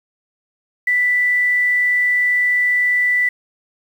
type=tone with quantisation; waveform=sine; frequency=1977 Hz; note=B6; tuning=1 cent sharp; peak=-13 dBFS; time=0.87-3.29 s; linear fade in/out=5 ms; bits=7; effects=none